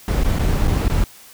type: noise with dropouts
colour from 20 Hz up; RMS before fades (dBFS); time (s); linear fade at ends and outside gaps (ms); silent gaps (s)
brown; -17; 0.08-1.04; 2; 0.236-0.245 / 0.387-0.393 / 0.674-0.678 / 0.882-0.898
effects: white hiss -44 dBFS RMS until 1.33 s